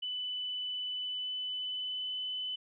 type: tone with pitch glide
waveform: sine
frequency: 2992 to 3013 Hz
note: F#7 to F#7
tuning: +19 to +31 cents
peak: -34 dBFS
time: 0.02-2.56 s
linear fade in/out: 10 ms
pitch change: +12 cents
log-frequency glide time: 0.85-2.13 s
effects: none